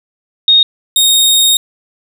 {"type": "tone pair in turn", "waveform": ["sine", "sawtooth"], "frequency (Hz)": [3717, 3717], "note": ["A#7", "A#7"], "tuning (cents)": [-6, -6], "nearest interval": "unison", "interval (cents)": 0, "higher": "neither", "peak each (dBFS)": -4, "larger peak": "neither", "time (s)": [[0.48, 0.63], [0.96, 1.57]], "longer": "second", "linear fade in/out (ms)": 2, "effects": []}